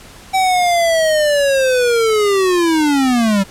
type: linear sweep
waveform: square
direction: down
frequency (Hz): 769 to 190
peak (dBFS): -12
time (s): 0.33-3.44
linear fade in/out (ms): 20
effects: pink hiss -39 dBFS RMS until 3.5 s + low-pass 11000 Hz 12 dB/octave